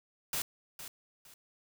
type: noise with echo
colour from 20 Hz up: white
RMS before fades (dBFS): -34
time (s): 0.33-0.42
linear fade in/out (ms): 2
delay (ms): 460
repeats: 2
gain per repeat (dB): -11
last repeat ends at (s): 1.34
effects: none